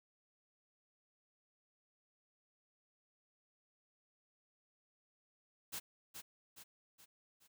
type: noise with echo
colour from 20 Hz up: white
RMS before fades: -43 dBFS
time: 5.72-5.8 s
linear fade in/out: 20 ms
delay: 420 ms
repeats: 4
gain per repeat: -6 dB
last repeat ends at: 7.48 s
effects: none